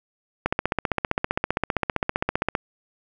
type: click train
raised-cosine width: 0.5 ms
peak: -6 dBFS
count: 33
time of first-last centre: 0.46-2.552 s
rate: 15.3 Hz
effects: none